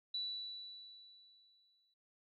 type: tone with exponential decay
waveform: sine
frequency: 3951 Hz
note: B7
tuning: in tune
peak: -36 dBFS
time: 0.14-1.94 s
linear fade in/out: 5 ms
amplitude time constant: 390 ms
effects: none